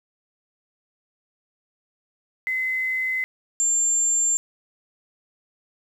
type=tone pair in turn; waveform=sine; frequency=2043 / 7320 Hz; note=C7 / A#8; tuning=-42 / -32 cents; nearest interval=octave + minor seventh; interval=2210 cents; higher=second; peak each=-22 / -18 dBFS; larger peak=second; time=2.47-3.24 / 3.6-4.37 s; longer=neither; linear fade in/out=0 ms; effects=8-bit